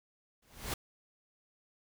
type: noise with exponential growth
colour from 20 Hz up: pink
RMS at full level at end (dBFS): -32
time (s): 0.42-0.74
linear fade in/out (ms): 5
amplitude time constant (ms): 69
effects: none